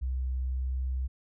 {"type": "tone with pitch glide", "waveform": "sine", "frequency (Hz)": [64.1, 64.58], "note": ["C2", "C2"], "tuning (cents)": [-35, -22], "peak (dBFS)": -28, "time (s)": [0.01, 1.08], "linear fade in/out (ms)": 20, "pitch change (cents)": 13, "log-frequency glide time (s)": [0.47, 0.94], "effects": []}